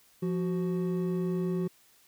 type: tone pair together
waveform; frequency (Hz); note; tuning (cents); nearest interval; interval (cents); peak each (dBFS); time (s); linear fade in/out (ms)
triangle; 174.27 / 371.3; F3 / F#4; -3 / +6; octave + minor second; 1309; -27 / -30; 0.22-1.68; 10
effects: white hiss -62 dBFS RMS until 2.07 s